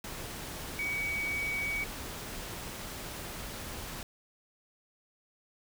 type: tone in noise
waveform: sine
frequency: 2259 Hz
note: C#7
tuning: 32 cents sharp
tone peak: -31 dBFS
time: 0.79-1.84 s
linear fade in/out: 2 ms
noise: pink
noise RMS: -41 dBFS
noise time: 0.04-4.03 s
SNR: +7 dB
effects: none